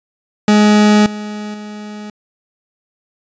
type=tone with level steps; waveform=40% pulse; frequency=209.9 Hz; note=G#3; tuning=19 cents sharp; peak=-6 / -22 / -26 dBFS; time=0.48-2.1 s; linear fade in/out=2 ms; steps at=1.06 / 1.54 s; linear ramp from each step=2 ms; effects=resampled to 16000 Hz